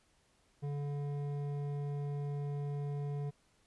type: tone with hard clipping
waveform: sine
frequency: 143.7 Hz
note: D3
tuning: 37 cents flat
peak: -37 dBFS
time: 0.62-3.31 s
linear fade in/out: 20 ms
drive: 10 dB
effects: pink hiss -71 dBFS RMS until 3.66 s + resampled to 24000 Hz